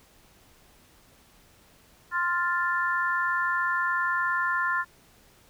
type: chord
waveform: sine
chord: F major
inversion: second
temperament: equal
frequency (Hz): 1046.5 / 1396.9 / 1760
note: C6 / F6 / A6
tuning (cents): 0 / 0 / 0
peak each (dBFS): -28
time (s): 2.11-4.85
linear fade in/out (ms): 50
effects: pink hiss -58 dBFS RMS until 5.49 s